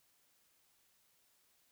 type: silence
effects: white hiss -73 dBFS RMS until 1.71 s

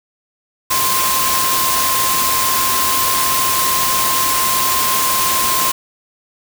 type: tone in noise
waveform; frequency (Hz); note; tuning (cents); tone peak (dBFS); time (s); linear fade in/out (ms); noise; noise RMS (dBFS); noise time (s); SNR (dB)
sine; 1051; C6; +7; -18; 0.7-5.72; 10; white; -17; 0.7-5.72; -4
effects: none

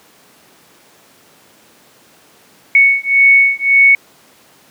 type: beating tone pair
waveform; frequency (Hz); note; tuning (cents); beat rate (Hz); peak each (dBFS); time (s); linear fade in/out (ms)
sine; 2217 / 2218.8; C#7 / C#7; 0 / +1; 1.8; -10; 2.75-3.95; 2
effects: pink hiss -47 dBFS RMS until 4.7 s + high-pass 200 Hz 12 dB/octave

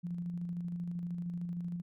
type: tone with tremolo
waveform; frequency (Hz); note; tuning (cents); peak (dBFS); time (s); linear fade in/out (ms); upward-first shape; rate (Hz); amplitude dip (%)
sine; 173.9; F3; -7; -34; 0.03-1.82; 20; square; 13; 30
effects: none

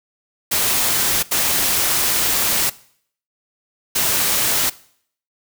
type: noise bursts at uneven times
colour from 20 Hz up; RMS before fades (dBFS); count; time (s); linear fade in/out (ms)
white; -18; 3; 0.51-1.23 / 1.31-2.7 / 3.95-4.7; 10
effects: noise-tail reverb RT60 0.6 s tail -20 dB re dry

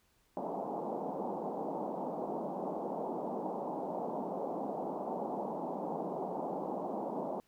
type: band-pass noise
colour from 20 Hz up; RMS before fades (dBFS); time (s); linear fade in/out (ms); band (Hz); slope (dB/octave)
white; -38; 0.37-7.4; 0; 170 to 900; 48
effects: pink hiss -72 dBFS RMS until 7.47 s

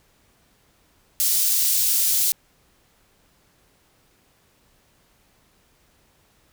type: high-pass noise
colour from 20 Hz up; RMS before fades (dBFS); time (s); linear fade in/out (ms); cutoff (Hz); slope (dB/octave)
white; -20; 1.2-2.32; 0; 4900; 12
effects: pink hiss -61 dBFS RMS until 6.52 s

